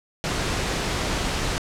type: noise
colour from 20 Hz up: pink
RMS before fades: -25 dBFS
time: 0.24-1.58 s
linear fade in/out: 0 ms
effects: low-pass 7000 Hz 12 dB/octave